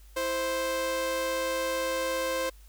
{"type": "tone pair together", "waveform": "sawtooth", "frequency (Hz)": [329.7, 523.3], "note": ["E4", "C5"], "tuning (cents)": [0, 0], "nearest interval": "minor sixth", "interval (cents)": 800, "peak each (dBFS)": [-34, -24], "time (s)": [0.16, 2.5], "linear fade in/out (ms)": 10, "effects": ["added 50 Hz sine -49 dBFS peak until 2.68 s", "white hiss -61 dBFS RMS until 2.68 s"]}